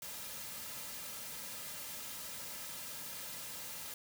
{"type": "noise with comb filter", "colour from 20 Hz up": "white", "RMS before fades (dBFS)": -45, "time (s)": [0.02, 3.94], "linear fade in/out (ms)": 2, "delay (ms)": 2.7, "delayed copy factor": -0.55, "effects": []}